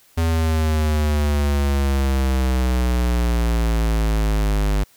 square exponential sweep, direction down, 82.9 to 49.81 Hz, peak -17 dBFS, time 0.17-4.84 s, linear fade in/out 10 ms, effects white hiss -54 dBFS RMS until 4.96 s

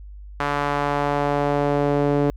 sawtooth tone with band-pass filter sweep, 144.1 Hz, D3, 33 cents flat, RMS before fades -21 dBFS, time 0.4-2.3 s, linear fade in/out 0 ms, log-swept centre 1200 to 400 Hz, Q 1.3, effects added 50 Hz sine -36 dBFS peak until 2.36 s

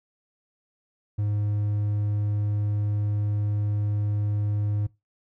triangle tone, 103.83 Hz, G#2, in tune, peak -21 dBFS, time 1.18-4.87 s, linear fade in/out 10 ms, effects noise-tail reverb RT60 0.2 s tail -19 dB re dry

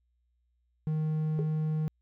triangle tone, 155.56 Hz, D#3, in tune, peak -25 dBFS, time 0.87-1.88 s, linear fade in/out 0 ms
sine tone with exponential decay, 417.3 Hz, G#4, 8 cents sharp, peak -28 dBFS, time 1.39-1.5 s, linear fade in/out 0 ms, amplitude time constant 22 ms
effects added 60 Hz sine -70 dBFS peak until 2.01 s

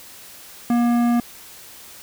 sine tone with tanh clipping, 238.3 Hz, A#3, 38 cents sharp, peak -17 dBFS, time 0.7-1.2 s, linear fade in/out 2 ms, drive 14 dB, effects white hiss -42 dBFS RMS until 2.02 s

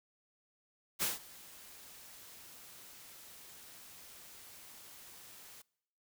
white noise with ADSR envelope, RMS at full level -32 dBFS, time 0.99-5.62 s, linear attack 35 ms, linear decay 160 ms, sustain -22 dB, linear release 6 ms, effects noise-tail reverb RT60 0.8 s tail -25 dB re dry

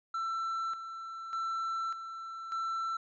triangle tone with tremolo, 1338 Hz, E6, 25 cents sharp, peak -30 dBFS, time 0.14-2.97 s, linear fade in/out 5 ms, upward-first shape square, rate 0.84 Hz, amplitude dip 60%, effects resampled to 16000 Hz

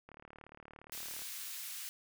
click train, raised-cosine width 0.5 ms, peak -37 dBFS, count 43, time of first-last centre 0.09-1.219 s, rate 37.2 Hz
white high-pass noise, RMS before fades -44 dBFS, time 0.92-1.89 s, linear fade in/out 0 ms, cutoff 1700 Hz, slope 12 dB/octave
effects none

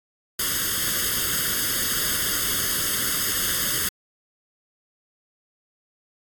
white noise with comb filter, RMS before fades -24 dBFS, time 0.39-3.89 s, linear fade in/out 5 ms, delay 0.61 ms, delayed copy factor +1, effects AAC 64 kbps

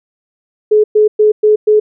sine tone bursts, 425.6 Hz, G#4, 42 cents sharp, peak -5 dBFS, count 5, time 0.71-1.8 s, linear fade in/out 10 ms, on 130 ms, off 110 ms, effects none

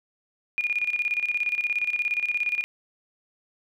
sine tone with tremolo, 2435 Hz, D#7, 38 cents flat, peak -21 dBFS, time 0.58-2.64 s, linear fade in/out 0 ms, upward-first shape square, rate 17 Hz, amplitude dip 70%, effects none

